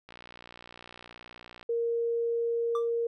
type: click train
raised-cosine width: 0.3 ms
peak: -30 dBFS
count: 93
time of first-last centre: 0.09-1.628 s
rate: 59.8 Hz
type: tone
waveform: sine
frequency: 466.2 Hz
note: A#4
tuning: in tune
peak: -26 dBFS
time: 1.69-3.07 s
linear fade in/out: 5 ms
type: tone with exponential decay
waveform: triangle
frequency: 1174.7 Hz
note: D6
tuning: in tune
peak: -27 dBFS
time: 2.75-2.9 s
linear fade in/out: 2 ms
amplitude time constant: 32 ms
effects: none